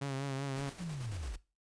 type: tone with vibrato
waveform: sawtooth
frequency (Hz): 137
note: C#3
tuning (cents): -20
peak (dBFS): -31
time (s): 0.01-0.7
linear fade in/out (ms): 10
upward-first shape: triangle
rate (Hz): 5.2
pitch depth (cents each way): 56
type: noise with tremolo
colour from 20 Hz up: pink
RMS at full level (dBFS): -48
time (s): 0.56-1.36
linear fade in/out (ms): 5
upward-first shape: square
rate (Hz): 9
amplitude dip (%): 40
type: linear sweep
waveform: sine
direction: down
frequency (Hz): 185 to 36.71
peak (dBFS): -37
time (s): 0.79-1.38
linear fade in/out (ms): 20
effects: noise-tail reverb RT60 0.3 s tail -20 dB re dry + resampled to 22050 Hz